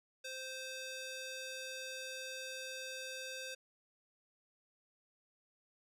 square tone with band-pass filter, 521 Hz, C5, 7 cents flat, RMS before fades -45 dBFS, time 0.24-3.55 s, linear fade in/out 10 ms, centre 4400 Hz, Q 0.71, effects none

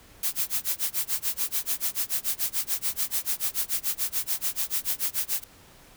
blue noise with tremolo, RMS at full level -25 dBFS, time 0.23-5.44 s, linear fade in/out 2 ms, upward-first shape sine, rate 6.9 Hz, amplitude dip 100%, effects pink hiss -53 dBFS RMS until 5.96 s

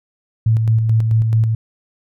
sine tone with tremolo, 111.8 Hz, A2, 28 cents sharp, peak -10 dBFS, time 0.46-1.55 s, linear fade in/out 5 ms, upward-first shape square, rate 4.6 Hz, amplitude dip 35%, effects none

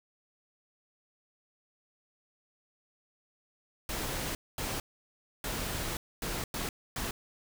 pink noise bursts at uneven times, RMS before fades -35 dBFS, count 6, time 3.89-4.35 / 4.58-4.8 / 5.44-5.97 / 6.22-6.44 / 6.54-6.69 / 6.96-7.11 s, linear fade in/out 2 ms, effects none

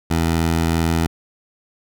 15% pulse tone, 82.41 Hz, E2, in tune, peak -10 dBFS, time 0.1-1.07 s, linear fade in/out 10 ms, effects none

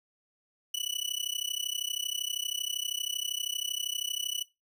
sawtooth tone with amplitude modulation, 2960 Hz, F#7, in tune, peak -24 dBFS, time 0.74-4.43 s, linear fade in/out 5 ms, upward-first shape sine, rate 32.7 Hz, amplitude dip 95%, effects noise-tail reverb RT60 0.2 s tail -18 dB re dry

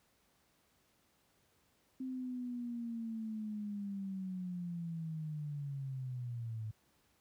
sine linear sweep, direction down, 261.6 to 107.2 Hz, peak -38 dBFS, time 2-6.71 s, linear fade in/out 5 ms, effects pink hiss -73 dBFS RMS until 7.2 s + high-pass 60 Hz 12 dB/octave

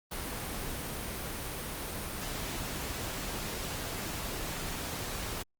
pink noise, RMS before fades -37 dBFS, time 0.11-5.43 s, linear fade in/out 10 ms, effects Opus 32 kbps

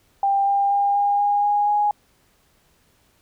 sine tone with pitch steps, 793 / 799 / 805 / 811.1 / 817.2 / 823.3 / 829.5 Hz, G5 / G5 / G5 / G#5 / G#5 / G#5 / G#5, +20 / +33 / +46 / -41 / -28 / -15 / -2 cents, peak -16 dBFS, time 0.23-1.91 s, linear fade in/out 2 ms, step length 240 ms, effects pink hiss -61 dBFS RMS until 3.21 s

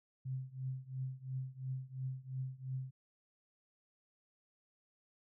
sine tone with tremolo, 130.81 Hz, C3, in tune, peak -35 dBFS, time 0.25-2.91 s, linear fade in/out 10 ms, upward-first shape triangle, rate 2.9 Hz, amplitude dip 95%, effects none

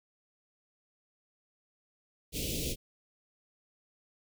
pink band-stop noise, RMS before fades -34 dBFS, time 2.32-2.76 s, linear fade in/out 50 ms, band 550 to 2500 Hz, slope 48 dB/octave, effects none

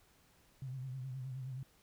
sine tone with vibrato, 130.3 Hz, C3, 7 cents flat, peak -40 dBFS, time 0.62-1.63 s, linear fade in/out 2 ms, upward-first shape sine, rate 9.5 Hz, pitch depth 68 cents each way, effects pink hiss -68 dBFS RMS until 1.82 s

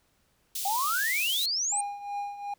white high-pass noise, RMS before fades -33 dBFS, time 0.55-1.46 s, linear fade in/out 5 ms, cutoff 3200 Hz, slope 24 dB/octave
sine exponential sweep, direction up, 756 to 8870 Hz, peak -26 dBFS, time 0.65-1.81 s, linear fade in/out 5 ms
triangle tone with tremolo, 812 Hz, G#5, 39 cents flat, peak -27 dBFS, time 1.72-2.54 s, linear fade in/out 5 ms, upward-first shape triangle, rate 2.7 Hz, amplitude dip 75%
effects pink hiss -69 dBFS RMS until 2.58 s

